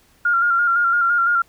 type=tone with vibrato; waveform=sine; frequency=1396.9 Hz; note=F6; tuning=in tune; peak=-14 dBFS; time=0.25-1.42 s; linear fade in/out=5 ms; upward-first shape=square; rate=5.9 Hz; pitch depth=30 cents each way; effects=pink hiss -56 dBFS RMS until 1.48 s